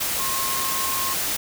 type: tone in noise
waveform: sine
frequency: 1071 Hz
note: C6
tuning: 40 cents sharp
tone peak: -28 dBFS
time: 0.19-1.14 s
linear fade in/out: 10 ms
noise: white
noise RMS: -25 dBFS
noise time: 0-1.37 s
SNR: -6 dB
effects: none